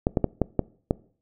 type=clicks; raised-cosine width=2 ms; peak=-7 dBFS; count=6; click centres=0.069 / 0.172 / 0.243 / 0.417 / 0.593 / 0.909 s; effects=noise-tail reverb RT60 0.5 s tail -22 dB re dry